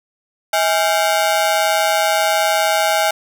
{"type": "ring-modulated tone", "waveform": "sawtooth", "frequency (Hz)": 733, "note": "F#5", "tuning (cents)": -16, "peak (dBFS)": -7, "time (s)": [0.53, 3.11], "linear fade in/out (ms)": 5, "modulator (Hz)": 89.4, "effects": []}